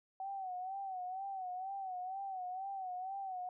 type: tone with vibrato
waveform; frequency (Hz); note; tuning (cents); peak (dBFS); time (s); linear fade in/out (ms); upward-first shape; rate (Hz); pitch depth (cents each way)
sine; 756; F#5; +37; -39; 0.2-3.49; 2; sine; 2.1; 77
effects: none